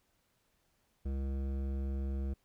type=tone with hard clipping; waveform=triangle; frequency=67.7 Hz; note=C#2; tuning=40 cents flat; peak=-35 dBFS; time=1.05-2.34 s; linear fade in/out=10 ms; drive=17 dB; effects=pink hiss -75 dBFS RMS until 2.44 s